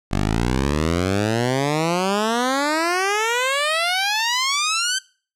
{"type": "exponential sweep", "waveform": "10% pulse", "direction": "up", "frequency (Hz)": [47, 1568], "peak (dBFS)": -10, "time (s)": [0.11, 4.99], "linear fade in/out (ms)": 10, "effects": ["noise-tail reverb RT60 0.4 s tail -22 dB re dry", "low-pass 9000 Hz 12 dB/octave"]}